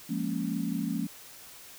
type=chord; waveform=sine; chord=Bb minor seventh; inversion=second; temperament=equal; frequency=174.61 / 207.7 / 233.1 / 277.2 Hz; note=F3 / Ab3 / Bb3 / Db4; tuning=0 / 0 / 0 / 0 cents; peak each=-34 dBFS; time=0.09-1.07 s; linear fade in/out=10 ms; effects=white hiss -49 dBFS RMS until 1.78 s